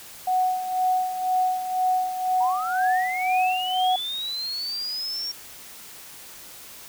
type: tone with tremolo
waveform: sine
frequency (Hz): 740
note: F#5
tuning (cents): 0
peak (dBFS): -18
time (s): 0.27-3.96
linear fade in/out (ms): 5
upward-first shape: sine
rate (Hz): 2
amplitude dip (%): 65
type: linear sweep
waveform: sine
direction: up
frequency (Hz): 921 to 5588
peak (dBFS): -27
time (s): 2.4-5.32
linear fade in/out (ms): 10
effects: white hiss -43 dBFS RMS until 6.88 s